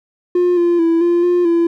triangle tone with pitch steps, 355.4 / 345.7 / 331.7 / 345.7 / 353.1 / 338.2 Hz, F4 / F4 / E4 / F4 / F4 / E4, +30 / -18 / +11 / -18 / +19 / +44 cents, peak -8 dBFS, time 0.35-1.67 s, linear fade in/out 5 ms, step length 220 ms, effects tanh soft clip ceiling -5 dBFS

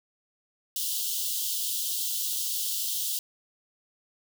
white high-pass noise, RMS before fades -30 dBFS, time 0.76-3.19 s, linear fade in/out 2 ms, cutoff 2900 Hz, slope 96 dB/octave, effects none

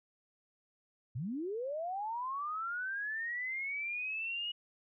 sine linear sweep, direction up, 103.83 to 2908 Hz, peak -35 dBFS, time 1.15-4.52 s, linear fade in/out 10 ms, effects none

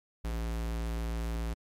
square tone, 56.7 Hz, A#1, 47 cents flat, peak -32 dBFS, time 0.24-1.54 s, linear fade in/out 10 ms, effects MP3 96 kbps

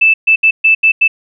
sine tone bursts at uneven times, 2637 Hz, E7, in tune, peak -5 dBFS, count 6, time 0.01-0.14 / 0.27-0.36 / 0.43-0.51 / 0.64-0.75 / 0.83-0.92 / 1.01-1.08 s, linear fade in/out 10 ms, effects none

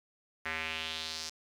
square tone with band-pass filter sweep, 79.9 Hz, D#2, 47 cents sharp, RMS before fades -38 dBFS, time 0.45-1.3 s, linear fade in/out 10 ms, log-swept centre 1900 to 5500 Hz, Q 2.8, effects 10-bit

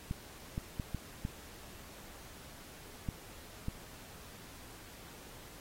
clicks, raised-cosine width 5 ms, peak -23 dBFS, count 7, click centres 0.111 / 0.579 / 0.798 / 0.947 / 1.251 / 3.088 / 3.684 s, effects pink hiss -53 dBFS RMS until 5.6 s + AAC 48 kbps

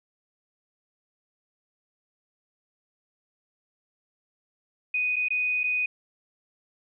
sine tone with dropouts, 2489 Hz, D#7, in tune, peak -23 dBFS, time 4.94-5.86 s, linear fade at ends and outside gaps 5 ms, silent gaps 5.16-5.164 / 5.285-5.304 / 5.634-5.639 s, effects none

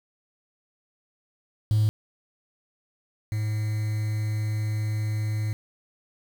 triangle tone pair in turn, 107.5 / 107.5 Hz, A2 / A2, -40 / -40 cents, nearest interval unison, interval 0 cents, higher neither, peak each -15 / -22 dBFS, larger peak first, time 1.71-1.89 / 3.32-5.53 s, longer second, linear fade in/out 0 ms, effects tanh soft clip ceiling -14 dBFS + 7-bit

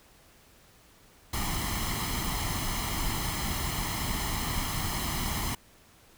pink noise with comb filter, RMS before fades -31 dBFS, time 1.33-5.55 s, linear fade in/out 5 ms, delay 0.97 ms, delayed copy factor +0.65, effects pink hiss -58 dBFS RMS until 6.17 s

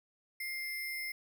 sine tone with sample-and-hold, 2101 Hz, C7, 7 cents sharp, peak -36 dBFS, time 0.4-1.12 s, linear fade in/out 5 ms, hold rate 7350 Hz, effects none

